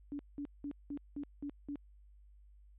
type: tone bursts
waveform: sine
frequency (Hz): 286.8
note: D4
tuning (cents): -41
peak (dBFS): -38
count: 7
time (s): 0.12-1.757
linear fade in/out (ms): 0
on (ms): 71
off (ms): 190
effects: added 50 Hz sine -57 dBFS peak until 2.78 s + resampled to 8000 Hz